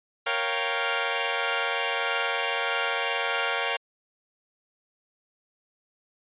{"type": "chord", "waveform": "10% pulse", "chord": "G half-diminished seventh", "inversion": "first", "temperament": "equal", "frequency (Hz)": [466.2, 554.4, 698.5, 784], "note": ["Bb4", "Db5", "F5", "G5"], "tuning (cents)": [0, 0, 0, 0], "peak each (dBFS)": -22, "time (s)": [0.26, 3.77], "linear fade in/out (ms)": 10, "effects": ["resampled to 8000 Hz"]}